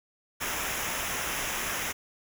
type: noise with comb filter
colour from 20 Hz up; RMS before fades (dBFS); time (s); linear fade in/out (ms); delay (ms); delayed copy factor
pink; -32; 0.4-1.93; 20; 0.23; -0.7
effects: none